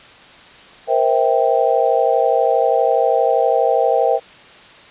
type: chord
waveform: sine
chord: C dominant seventh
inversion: third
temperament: just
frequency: 470.9 / 523.3 / 654.1 / 784.9 Hz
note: Bb4 / C5 / E5 / G5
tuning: +18 / 0 / -14 / +2 cents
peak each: -18 dBFS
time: 0.87-4.2 s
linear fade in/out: 50 ms
effects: white hiss -42 dBFS RMS until 4.9 s + resampled to 8000 Hz